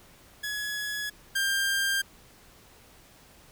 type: tone pair in turn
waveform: sawtooth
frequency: 1687 / 1592.3 Hz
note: G#6 / G6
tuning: +27 / +27 cents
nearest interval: minor second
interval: 100 cents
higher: first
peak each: -27 / -21 dBFS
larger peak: second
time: 0.43-1.1 / 1.35-2.02 s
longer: neither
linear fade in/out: 10 ms
effects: pink hiss -55 dBFS RMS until 3.51 s